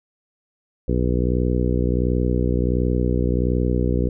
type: harmonic tone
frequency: 61.4 Hz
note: B1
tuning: 9 cents flat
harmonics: 1 / 2 / 3 / 4 / 5 / 6 / 7 / 8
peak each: -21 / -24 / -26 / -27 / -28 / -29 / -29 / -30 dBFS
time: 0.88-4.09 s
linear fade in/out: 5 ms
effects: none